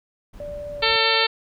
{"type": "noise", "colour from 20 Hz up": "brown", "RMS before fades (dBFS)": -41, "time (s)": [0.33, 0.97], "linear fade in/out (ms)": 10}
{"type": "tone with pitch glide", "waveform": "sine", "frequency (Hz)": [585, 566.1], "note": ["D5", "C#5"], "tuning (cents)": [-7, 36], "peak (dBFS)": -30, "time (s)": [0.4, 1.24], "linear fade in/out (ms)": 2, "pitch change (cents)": -57, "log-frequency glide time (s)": [0.74, 0.91]}
{"type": "harmonic tone", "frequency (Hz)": 448.5, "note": "A4", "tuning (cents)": 33, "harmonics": [1, 2, 3, 4, 5, 6, 7, 8, 9, 10], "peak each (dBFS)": [-26, -26, -26, -26, -26, -26, -26, -26, -26, -26], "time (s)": [0.82, 1.27], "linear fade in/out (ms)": 10}
{"effects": []}